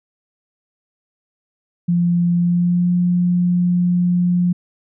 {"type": "tone with pitch glide", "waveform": "sine", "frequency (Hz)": [173.5, 177.15], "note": ["F3", "F3"], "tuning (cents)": [-11, 25], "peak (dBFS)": -13, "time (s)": [1.88, 4.53], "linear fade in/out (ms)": 10, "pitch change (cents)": 36, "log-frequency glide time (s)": [2.35, 2.92], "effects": []}